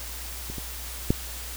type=clicks; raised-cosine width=3 ms; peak=-23 / -22 / -7 dBFS; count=3; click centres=0.5 / 0.583 / 1.105 s; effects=added 60 Hz sine -38 dBFS peak until 1.56 s + white hiss -38 dBFS RMS until 1.56 s